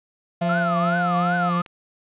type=tone with pitch glide; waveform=sine; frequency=679 to 705.8 Hz; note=F5 to F5; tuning=-49 to +18 cents; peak=-23 dBFS; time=0.41-1.5 s; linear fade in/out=10 ms; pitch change=+67 cents; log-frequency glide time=0.93-0.99 s
type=tone with tremolo; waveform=45% pulse; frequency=174.61 Hz; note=F3; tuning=in tune; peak=-21 dBFS; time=0.41-1.62 s; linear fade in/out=10 ms; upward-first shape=triangle; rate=2.8 Hz; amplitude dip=30%
type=tone with vibrato; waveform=sine; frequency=1318.5 Hz; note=E6; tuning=in tune; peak=-23 dBFS; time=0.49-1.62 s; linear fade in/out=5 ms; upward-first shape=triangle; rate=2.6 Hz; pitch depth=260 cents each way
type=click; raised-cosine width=0.2 ms; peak=-23 dBFS; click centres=1.662 s
effects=resampled to 8000 Hz + 9-bit